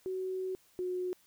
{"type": "tone pair in turn", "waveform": "sine", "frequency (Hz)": [374.4, 364], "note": ["F#4", "F#4"], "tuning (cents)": [20, -28], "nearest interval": "unison", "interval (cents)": 48, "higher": "first", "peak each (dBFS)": [-33, -32], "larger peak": "second", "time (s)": [[0.06, 0.55], [0.79, 1.13]], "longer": "first", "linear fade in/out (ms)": 0, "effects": ["white hiss -66 dBFS RMS until 1.26 s"]}